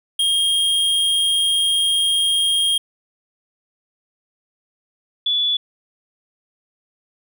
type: tone pair in turn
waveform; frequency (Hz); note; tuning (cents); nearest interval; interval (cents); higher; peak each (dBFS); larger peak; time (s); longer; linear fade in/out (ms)
square / sine; 3235 / 3439; G#7 / A7; -46 / -40; minor second; 106; second; -16; neither; 0.19-2.78 / 5.26-5.57; first; 5
effects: none